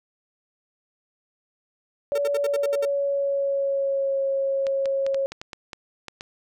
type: tone with pitch glide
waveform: sine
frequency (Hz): 570 to 545.5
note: C#5 to C#5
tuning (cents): +48 to -28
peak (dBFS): -21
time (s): 2.12-5.26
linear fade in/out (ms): 0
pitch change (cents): -76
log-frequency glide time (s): 2.4-4.2
type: tone bursts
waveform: 45% pulse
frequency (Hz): 454.2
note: A#4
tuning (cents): -45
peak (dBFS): -26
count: 8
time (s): 2.15-2.853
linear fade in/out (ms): 5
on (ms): 31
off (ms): 65
type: clicks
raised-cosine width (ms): 0.2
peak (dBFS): -18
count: 10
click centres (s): 4.668 / 4.857 / 5.065 / 5.145 / 5.32 / 5.415 / 5.532 / 5.732 / 6.083 / 6.209
effects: none